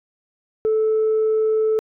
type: tone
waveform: sine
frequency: 437 Hz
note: A4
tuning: 12 cents flat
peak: -14 dBFS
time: 0.65-1.79 s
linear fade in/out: 0 ms
effects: tanh soft clip ceiling -13 dBFS